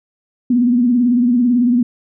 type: tone with vibrato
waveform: sine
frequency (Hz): 243.5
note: B3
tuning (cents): -24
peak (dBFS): -10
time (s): 0.5-1.83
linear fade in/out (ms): 5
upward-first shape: sine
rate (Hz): 18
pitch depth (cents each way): 78
effects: none